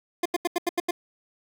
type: tone bursts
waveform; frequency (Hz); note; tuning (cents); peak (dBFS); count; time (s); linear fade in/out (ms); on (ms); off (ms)
25% pulse; 349.2; F4; 0; -18; 7; 0.23-0.91; 5; 26; 83
effects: none